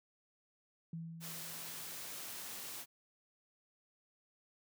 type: tone with exponential decay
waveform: sine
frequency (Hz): 164.81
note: E3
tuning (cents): 0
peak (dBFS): -39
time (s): 0.93-2.27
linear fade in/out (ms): 2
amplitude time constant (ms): 290
type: noise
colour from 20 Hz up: white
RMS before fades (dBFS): -46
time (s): 1.2-2.86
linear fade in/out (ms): 50
effects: high-pass 100 Hz 12 dB/octave